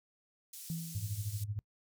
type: band-pass noise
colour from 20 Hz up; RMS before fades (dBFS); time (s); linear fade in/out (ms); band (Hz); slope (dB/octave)
white; -48; 0.53-1.44; 5; 5100 to 15000; 12
type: tone with exponential decay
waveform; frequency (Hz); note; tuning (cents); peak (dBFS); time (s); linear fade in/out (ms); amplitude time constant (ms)
sine; 164.81; E3; 0; -33; 0.7-1.44; 0; 160
type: tone with tremolo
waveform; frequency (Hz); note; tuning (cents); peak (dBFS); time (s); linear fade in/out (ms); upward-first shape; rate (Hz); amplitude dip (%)
sine; 103.83; G#2; 0; -32; 0.95-1.59; 0; sine; 13; 80
effects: noise-tail reverb RT60 0.1 s tail -25 dB re dry